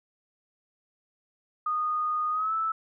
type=tone with pitch glide; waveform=sine; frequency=1233 to 1313.9 Hz; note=D#6 to E6; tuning=-16 to -6 cents; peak=-25 dBFS; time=1.66-2.72 s; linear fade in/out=5 ms; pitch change=+110 cents; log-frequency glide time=2.31-2.53 s; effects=none